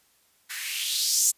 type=noise with band-pass filter sweep; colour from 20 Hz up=violet; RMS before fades=-26 dBFS; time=0.49-1.32 s; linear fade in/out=20 ms; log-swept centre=1600 to 7500 Hz; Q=3.1; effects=white hiss -64 dBFS RMS until 1.37 s + resampled to 32000 Hz